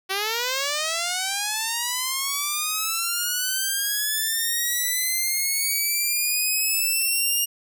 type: linear sweep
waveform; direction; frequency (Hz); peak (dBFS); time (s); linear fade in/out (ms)
5% pulse; up; 375.6 to 2839; -12; 0.09-7.46; 20
effects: none